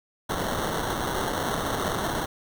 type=noise with sample-and-hold; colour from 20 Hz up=white; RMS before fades=-28 dBFS; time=0.29-2.26 s; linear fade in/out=10 ms; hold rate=2450 Hz; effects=none